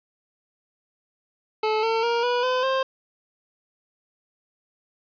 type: tone with pitch steps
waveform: 25% pulse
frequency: 433.5 / 451.1 / 469.5 / 488.6 / 508.4 / 529.1 Hz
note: A4 / A4 / A#4 / B4 / C5 / C5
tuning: -26 / +43 / +12 / -19 / -50 / +19 cents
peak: -17 dBFS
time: 1.63-2.83 s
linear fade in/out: 5 ms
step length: 200 ms
effects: resampled to 11025 Hz + 8-bit

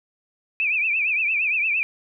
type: tone with vibrato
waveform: sine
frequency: 2489 Hz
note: D#7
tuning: in tune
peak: -19 dBFS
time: 0.6-1.83 s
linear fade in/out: 0 ms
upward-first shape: triangle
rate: 8.7 Hz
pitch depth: 150 cents each way
effects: none

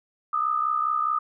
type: tone pair together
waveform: sine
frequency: 1216.2 / 1281 Hz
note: D#6 / E6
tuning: -40 / -50 cents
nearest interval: minor second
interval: 90 cents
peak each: -23 / -27 dBFS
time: 0.33-1.19 s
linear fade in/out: 5 ms
effects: none

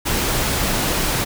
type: noise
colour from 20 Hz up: pink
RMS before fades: -20 dBFS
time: 0.05-1.25 s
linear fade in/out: 20 ms
effects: none

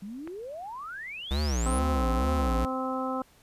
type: exponential sweep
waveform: sine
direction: up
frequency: 186.9 to 10548 Hz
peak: -36 dBFS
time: 0.02-1.79 s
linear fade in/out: 5 ms
type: click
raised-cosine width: 0.5 ms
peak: -28 dBFS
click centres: 0.275 s
type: tone with vibrato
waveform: square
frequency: 65.41 Hz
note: C2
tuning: in tune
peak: -26 dBFS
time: 1.31-2.65 s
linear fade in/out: 0 ms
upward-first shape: sine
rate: 2.2 Hz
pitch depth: 250 cents each way
type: harmonic tone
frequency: 260.4 Hz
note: C4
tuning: 8 cents flat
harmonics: 1 / 2 / 3 / 4 / 5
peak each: -32 / -34 / -36 / -37 / -35 dBFS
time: 1.66-3.22 s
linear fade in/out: 2 ms
effects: pink hiss -60 dBFS RMS until 3.42 s + resampled to 32000 Hz

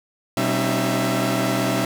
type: tone cluster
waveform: sawtooth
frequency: 125.2 / 193.3 / 270.4 / 310.9 / 667 Hz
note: B2 / G3 / C#4 / D#4 / E5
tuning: +24 / -24 / -43 / -1 / +20 cents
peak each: -22 dBFS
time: 0.37-1.85 s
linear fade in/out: 2 ms
effects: none

